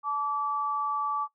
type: tone pair together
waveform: sine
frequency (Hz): 865 / 1156.6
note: A5 / D6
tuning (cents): -30 / -27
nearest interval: perfect fourth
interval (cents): 503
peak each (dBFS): -34 / -27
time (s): 0.03-1.28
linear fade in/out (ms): 50
effects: noise-tail reverb RT60 0.1 s tail -18 dB re dry